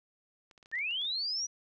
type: clicks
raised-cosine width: 0.2 ms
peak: -39 dBFS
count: 10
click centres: 0.512 / 0.578 / 0.628 / 0.659 / 0.715 / 0.756 / 0.788 / 0.91 / 1.016 / 1.051 s
type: linear sweep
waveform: sine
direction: up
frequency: 1733 to 5880 Hz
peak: -31 dBFS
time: 0.72-1.47 s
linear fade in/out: 20 ms
effects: none